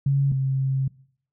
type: tone pair in turn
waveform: sine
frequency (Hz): 138.59 / 133.95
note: C#3 / C3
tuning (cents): 0 / +41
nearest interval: minor second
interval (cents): 59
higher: first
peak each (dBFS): -17 / -20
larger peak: first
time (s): 0.06-0.32 / 0.32-0.88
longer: second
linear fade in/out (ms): 5
effects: noise-tail reverb RT60 0.6 s tail -22 dB re dry